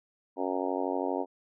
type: harmonic tone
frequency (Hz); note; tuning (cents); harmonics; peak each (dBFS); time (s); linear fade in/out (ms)
92.5; F#2; 0; 3 / 4 / 5 / 6 / 7 / 8 / 9 / 10; -34 / -35 / -36 / -37 / -37 / -38 / -39 / -39; 0.36-1.26; 50
effects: none